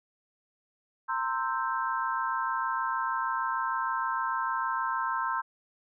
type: chord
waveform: sine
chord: C dominant seventh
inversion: third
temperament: equal with one note detuned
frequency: 920 / 1046.5 / 1318.5 / 1568 Hz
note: Bb5 / C6 / E6 / G6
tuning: -23 / 0 / 0 / 0 cents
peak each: -33 / -31 / -34 / -35 dBFS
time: 1.08-5.42 s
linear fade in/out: 20 ms
effects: none